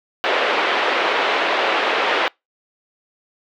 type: band-pass noise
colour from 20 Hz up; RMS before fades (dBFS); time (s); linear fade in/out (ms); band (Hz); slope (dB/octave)
pink; -19; 0.24-2.28; 0; 410 to 3300; 24
effects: noise-tail reverb RT60 0.2 s tail -26 dB re dry